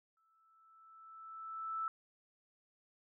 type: tone with exponential growth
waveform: sine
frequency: 1318 Hz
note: E6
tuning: 1 cent flat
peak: -34 dBFS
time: 0.17-1.88 s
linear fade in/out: 1 ms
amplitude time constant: 370 ms
effects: none